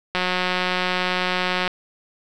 click train, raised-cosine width 0.3 ms, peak -6 dBFS, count 279, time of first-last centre 0.15-1.677 s, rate 182 Hz, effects none

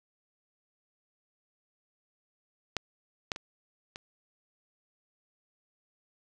clicks, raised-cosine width 0.2 ms, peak -12 / -13 / -22 / -23 dBFS, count 4, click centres 2.767 / 3.318 / 3.361 / 3.959 s, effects 9-bit

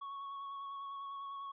triangle tone with vibrato, 1108.7 Hz, C#6, in tune, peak -40 dBFS, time 0.01-1.52 s, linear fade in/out 10 ms, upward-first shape square, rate 10 Hz, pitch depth 12 cents each way, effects resampled to 11025 Hz

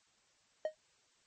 triangle tone with exponential decay, 622.3 Hz, D#5, in tune, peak -26 dBFS, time 0.65-0.75 s, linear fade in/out 2 ms, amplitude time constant 20 ms, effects white hiss -71 dBFS RMS until 1.26 s + MP3 32 kbps

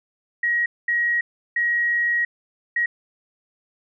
sine tone bursts at uneven times, 1897 Hz, A#6, 30 cents sharp, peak -18 dBFS, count 4, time 0.43-0.66 / 0.88-1.21 / 1.56-2.25 / 2.76-2.86 s, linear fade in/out 5 ms, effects none

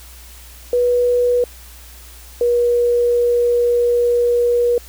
sine tone pair in turn, 488.4 / 480.3 Hz, B4 / B4, -19 / -48 cents, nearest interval unison, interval 29 cents, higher first, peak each -12 dBFS, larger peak neither, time 0.73-1.44 / 2.41-4.78 s, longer second, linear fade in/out 2 ms, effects added 60 Hz sine -39 dBFS peak until 4.88 s + white hiss -42 dBFS RMS until 4.88 s

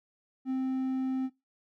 triangle tone, 261.6 Hz, C4, in tune, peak -26 dBFS, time 0.45-1.3 s, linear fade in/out 50 ms, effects noise-tail reverb RT60 0.2 s tail -18 dB re dry

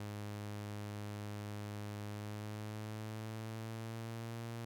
sawtooth tone with pitch glide, 103.83 to 115.87 Hz, G#2 to A#2, 0 to -10 cents, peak -38 dBFS, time 0-4.65 s, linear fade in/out 5 ms, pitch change +190 cents, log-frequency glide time 2.06-4.47 s, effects none

